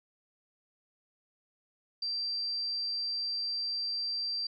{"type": "tone", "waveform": "sine", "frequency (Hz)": 4702, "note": "D8", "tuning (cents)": 1, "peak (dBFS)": -31, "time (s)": [2.02, 4.47], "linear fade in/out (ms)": 5, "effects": []}